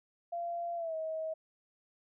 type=tone with pitch glide; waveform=sine; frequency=687 to 637.3 Hz; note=F5 to D#5; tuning=-29 to +41 cents; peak=-34 dBFS; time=0.32-1.34 s; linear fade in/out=10 ms; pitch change=-130 cents; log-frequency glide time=0.76-0.95 s; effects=none